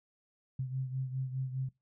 sine beating tone pair, 130.3 / 135.2 Hz, C3 / C#3, -7 / -43 cents, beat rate 4.9 Hz, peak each -34 / -40 dBFS, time 0.59-1.69 s, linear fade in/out 5 ms, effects noise-tail reverb RT60 0.2 s tail -21 dB re dry

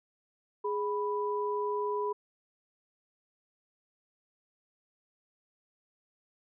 sine tone pair together, 415.3 / 987.8 Hz, G#4 / B5, 0 / 0 cents, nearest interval octave + minor third, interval 1500 cents, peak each -31 / -33 dBFS, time 0.64-2.13 s, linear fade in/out 10 ms, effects none

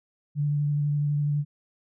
sine tone with vibrato, 146.3 Hz, D3, 6 cents flat, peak -22 dBFS, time 0.35-1.45 s, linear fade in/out 50 ms, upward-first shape sine, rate 12 Hz, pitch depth 15 cents each way, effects none

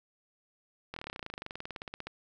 slowing click train, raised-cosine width 0.3 ms, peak -23 dBFS, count 28, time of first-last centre 0.94-2.07 s, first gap 24 ms, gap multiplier 1.04, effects none

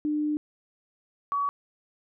sine tone pair in turn, 300 / 1132.6 Hz, D4 / C#6, +37 / +37 cents, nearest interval octave + major seventh, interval 2300 cents, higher second, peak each -24 dBFS, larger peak neither, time 0.05-0.37 / 1.32-1.49 s, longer first, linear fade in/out 0 ms, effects none

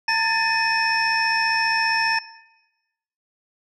sine tone cluster, 907 / 1715 / 1790 / 2521 / 5340 Hz, A#5 / A6 / A6 / D#7 / E8, -48 / -45 / +29 / +22 / +22 cents, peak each -22 / -27 / -22 / -23 / -23 dBFS, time 0.08-2.19 s, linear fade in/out 5 ms, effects noise-tail reverb RT60 1.0 s tail -19 dB re dry + tanh soft clip ceiling -11 dBFS

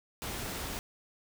pink noise, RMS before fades -38 dBFS, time 0.22-0.79 s, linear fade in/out 0 ms, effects none

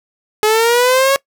sawtooth linear sweep, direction up, 422.7 to 554.4 Hz, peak -6 dBFS, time 0.43-1.16 s, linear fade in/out 0 ms, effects noise-tail reverb RT60 0.1 s tail -22 dB re dry

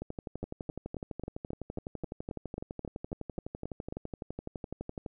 two click trains, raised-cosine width 2 ms, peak -23 / -24 dBFS, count 14 / 61, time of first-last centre 0.43-3.925 / 0.02-5.062 s, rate 3.72 / 11.9 Hz, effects none

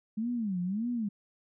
sine tone with vibrato, 207.7 Hz, G#3, in tune, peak -29 dBFS, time 0.17-1.09 s, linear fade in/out 10 ms, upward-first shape sine, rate 1.7 Hz, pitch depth 280 cents each way, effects none

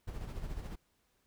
brown noise with tremolo, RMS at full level -39 dBFS, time 0.07-0.76 s, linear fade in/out 10 ms, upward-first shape sine, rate 14 Hz, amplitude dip 50%, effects pink hiss -75 dBFS RMS until 1.26 s

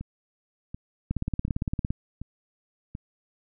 two click trains, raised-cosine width 5 ms, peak -23 / -14 dBFS, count 5 / 15, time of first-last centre 0.01-2.951 / 1.11-1.905 s, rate 1.36 / 17.6 Hz, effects none

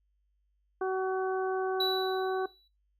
harmonic tone, 377.1 Hz, F#4, 33 cents sharp, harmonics 1 / 2 / 3 / 4, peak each -29 / -35 / -39 / -41 dBFS, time 0.81-2.46 s, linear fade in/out 5 ms
triangle tone with exponential decay, 3936 Hz, B7, 7 cents flat, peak -25 dBFS, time 1.8-2.68 s, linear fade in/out 5 ms, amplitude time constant 190 ms
effects noise-tail reverb RT60 0.2 s tail -17 dB re dry + added 50 Hz sine -70 dBFS peak until 2.99 s

